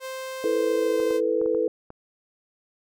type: tone with pitch glide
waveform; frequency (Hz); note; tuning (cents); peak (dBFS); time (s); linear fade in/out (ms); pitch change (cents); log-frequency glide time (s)
sawtooth; 523.3 to 517.9; C5 to C5; 0 to -18; -28; 0-1.21; 50; -18; 0.5-0.96
type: chord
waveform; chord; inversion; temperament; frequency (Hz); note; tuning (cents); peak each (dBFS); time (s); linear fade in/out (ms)
sine; E suspended fourth; none; equal; 329.6 / 440 / 493.9; E4 / A4 / B4; 0 / 0 / 0; -28 / -24 / -24; 0.44-1.68; 2
type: clicks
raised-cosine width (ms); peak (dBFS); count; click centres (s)
1; -27; 6; 1.001 / 1.108 / 1.415 / 1.46 / 1.548 / 1.904
effects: none